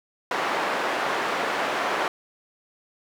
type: band-pass noise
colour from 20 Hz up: white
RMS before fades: -26 dBFS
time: 0.31-2.08 s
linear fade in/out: 2 ms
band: 370 to 1400 Hz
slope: 12 dB/octave
effects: none